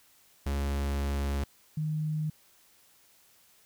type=tone pair in turn; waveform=45% pulse / sine; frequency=70.2 / 154.17 Hz; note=C#2 / D#3; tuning=+22 / -16 cents; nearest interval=octave + major second; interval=1362 cents; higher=second; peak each=-28 dBFS; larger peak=neither; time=0.46-1.44 / 1.77-2.3 s; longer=first; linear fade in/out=5 ms; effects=white hiss -62 dBFS RMS until 3.65 s